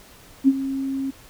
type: tone with ADSR envelope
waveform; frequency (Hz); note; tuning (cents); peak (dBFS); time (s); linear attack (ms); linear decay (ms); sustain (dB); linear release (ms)
sine; 270; C#4; -45; -9; 0.44-1.11; 39; 43; -14; 13
effects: pink hiss -48 dBFS RMS until 1.29 s